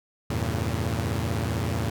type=chord; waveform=sawtooth; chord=E diminished seventh; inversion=none; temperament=equal with one note detuned; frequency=82.41 / 98 / 113.94 / 138.59 Hz; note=E2 / G2 / Bb2 / Db3; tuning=0 / 0 / -39 / 0 cents; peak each=-26 / -28 / -25 / -30 dBFS; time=0.3-1.9 s; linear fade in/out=5 ms; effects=none